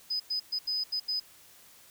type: tone bursts at uneven times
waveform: sine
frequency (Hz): 5010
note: D#8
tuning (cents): +11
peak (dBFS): -28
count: 6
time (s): 0.1-0.2 / 0.3-0.4 / 0.52-0.59 / 0.67-0.84 / 0.92-1 / 1.08-1.2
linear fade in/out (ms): 10
effects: white hiss -56 dBFS RMS until 1.9 s